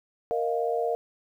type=chord; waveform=sine; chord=Bb suspended fourth; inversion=none; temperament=just; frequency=466.2 / 621.6 / 699.2 Hz; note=Bb4 / Eb5 / F5; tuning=0 / -2 / +2 cents; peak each=-27 / -31 / -29 dBFS; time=0.31-0.95 s; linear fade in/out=0 ms; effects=10-bit